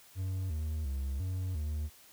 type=tone with pitch steps; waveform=triangle; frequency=93.9 / 77.6 / 67.6 / 92.6 / 75.6 Hz; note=F#2 / D#2 / C#2 / F#2 / D#2; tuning=+26 / -4 / -43 / +2 / -49 cents; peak=-30 dBFS; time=0.15-1.9 s; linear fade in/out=50 ms; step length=350 ms; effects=white hiss -58 dBFS RMS until 2.12 s